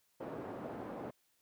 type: band-pass noise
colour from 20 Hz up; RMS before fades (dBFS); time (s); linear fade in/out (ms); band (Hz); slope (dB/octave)
pink; -44; 0.2-1.11; 10; 230 to 750; 12
effects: white hiss -75 dBFS RMS until 1.41 s